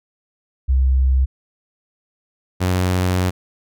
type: tone pair in turn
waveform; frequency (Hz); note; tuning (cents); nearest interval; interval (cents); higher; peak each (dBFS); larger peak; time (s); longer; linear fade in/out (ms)
sine / sawtooth; 65.41 / 91.47; C2 / F#2; 0 / -19; tritone; 581; second; -12; neither; 0.68-1.26 / 2.6-3.31; second; 20
effects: none